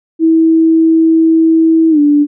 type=tone with pitch glide; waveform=sine; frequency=324.3 to 292.3 Hz; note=E4 to D4; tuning=-28 to -8 cents; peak=-5 dBFS; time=0.19-2.27 s; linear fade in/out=50 ms; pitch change=-180 cents; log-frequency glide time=1.9-1.99 s; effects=none